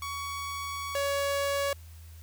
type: tone pair in turn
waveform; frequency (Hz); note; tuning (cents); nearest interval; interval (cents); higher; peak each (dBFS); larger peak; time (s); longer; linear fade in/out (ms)
sawtooth; 1123 / 561.5; C#6 / C#5; +22 / +22; octave; 1200; first; -30 / -23; second; 0.02-0.95 / 0.95-1.73; first; 2
effects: added 81 Hz sine -45 dBFS peak until 2.22 s + white hiss -58 dBFS RMS until 2.22 s